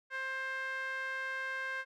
sawtooth tone with band-pass filter, 528 Hz, C5, 16 cents sharp, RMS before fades -38 dBFS, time 0.1-1.85 s, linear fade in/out 50 ms, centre 1700 Hz, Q 4.1, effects none

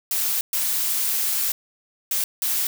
blue noise bursts at uneven times, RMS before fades -23 dBFS, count 4, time 0.11-0.41 / 0.53-1.52 / 2.11-2.24 / 2.42-2.67 s, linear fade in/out 2 ms, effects none

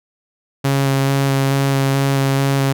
sawtooth tone with vibrato, 137 Hz, C#3, 20 cents flat, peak -10 dBFS, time 0.64-2.73 s, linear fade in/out 10 ms, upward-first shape square, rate 2.3 Hz, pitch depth 9 cents each way, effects none

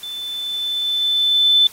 sine tone with level ramp, 3520 Hz, A7, in tune, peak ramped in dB -27 to -9 dBFS, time 0.03-1.67 s, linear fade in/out 2 ms, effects white hiss -42 dBFS RMS until 1.72 s + AAC 48 kbps

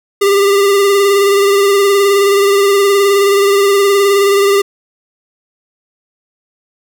square tone with vibrato, 399.1 Hz, G4, 31 cents sharp, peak -8 dBFS, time 0.21-4.62 s, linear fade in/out 10 ms, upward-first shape sine, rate 19 Hz, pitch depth 32 cents each way, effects none

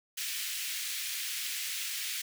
pink high-pass noise, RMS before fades -36 dBFS, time 0.17-2.22 s, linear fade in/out 10 ms, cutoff 2100 Hz, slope 24 dB/octave, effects none

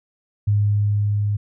sine tone with level ramp, 103.3 Hz, G#2, 9 cents flat, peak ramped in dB -14 to -18 dBFS, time 0.47-1.37 s, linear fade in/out 10 ms, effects none

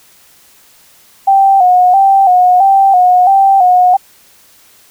sine tone with vibrato, 753 Hz, F#5, 30 cents sharp, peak -4 dBFS, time 1.27-3.97 s, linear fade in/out 10 ms, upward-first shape square, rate 1.5 Hz, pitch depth 65 cents each way, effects white hiss -45 dBFS RMS until 4.9 s

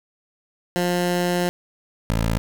15% pulse tone pair in turn, 176.9 / 55.83 Hz, F3 / A1, +23 / +26 cents, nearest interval octave + minor sixth, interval 1997 cents, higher first, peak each -13 dBFS, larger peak neither, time 0.76-1.49 / 2.1-2.38 s, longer first, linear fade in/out 0 ms, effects 7-bit

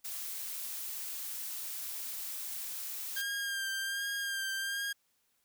blue noise, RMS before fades -40 dBFS, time 0.04-3.22 s, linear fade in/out 10 ms
sawtooth tone with vibrato, 1600 Hz, G6, 35 cents sharp, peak -30 dBFS, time 3.16-4.93 s, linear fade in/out 10 ms, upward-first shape sine, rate 1.3 Hz, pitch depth 29 cents each way
effects white hiss -75 dBFS RMS until 5.44 s

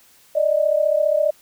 sine tone pair together, 587.3 / 622.2 Hz, D5 / D#5, 0 / 0 cents, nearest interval minor second, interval 100 cents, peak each -18 dBFS, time 0.35-1.31 s, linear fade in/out 10 ms, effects white hiss -53 dBFS RMS until 1.41 s

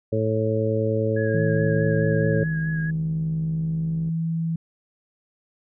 harmonic tone, 110 Hz, A2, in tune, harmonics 1 / 2 / 3 / 4 / 5, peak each -24 / -29 / -30 / -25 / -26 dBFS, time 0.12-2.44 s, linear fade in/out 10 ms
sine tone with vibrato, 1661.2 Hz, G#6, in tune, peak -31 dBFS, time 1.16-2.91 s, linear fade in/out 10 ms, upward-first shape sine, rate 4.7 Hz, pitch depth 29 cents each way
sine tone with pitch glide, 159.8 to 164.2 Hz, D#3 to E3, +47 to -6 cents, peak -22 dBFS, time 1.34-4.56 s, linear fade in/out 5 ms, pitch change +47 cents, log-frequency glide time 3.39-4.28 s
click train, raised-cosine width 3 ms, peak -30 dBFS, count 181, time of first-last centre 1.54-4.09 s, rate 70.6 Hz
effects none

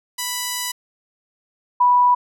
5% pulse / sine tone pair in turn, 987.8 / 983 Hz, B5 / B5, 0 / -8 cents, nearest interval unison, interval 8 cents, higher first, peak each -11 dBFS, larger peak neither, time 0.18-0.72 / 1.8-2.15 s, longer first, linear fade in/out 10 ms, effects none

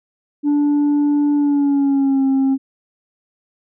sine tone with pitch glide, 291.3 to 268.7 Hz, D4 to C4, -14 to +46 cents, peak -10 dBFS, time 0.43-2.58 s, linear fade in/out 50 ms, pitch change -140 cents, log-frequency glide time 1.35-2.25 s, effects tanh soft clip ceiling -12 dBFS

